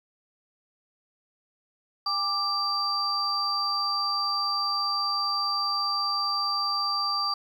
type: tone cluster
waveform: sine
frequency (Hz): 811 / 1180 / 4695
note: G#5 / D6 / D8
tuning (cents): -41 / +8 / -1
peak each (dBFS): -35 / -28 / -27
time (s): 2.06-7.34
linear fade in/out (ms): 5
effects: 9-bit